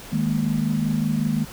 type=chord; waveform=sine; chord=D# suspended fourth; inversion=none; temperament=equal; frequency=155.56 / 207.7 / 233.1 Hz; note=D#3 / G#3 / A#3; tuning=0 / 0 / 0 cents; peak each=-24 dBFS; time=0.12-1.45 s; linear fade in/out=10 ms; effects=pink hiss -40 dBFS RMS until 1.52 s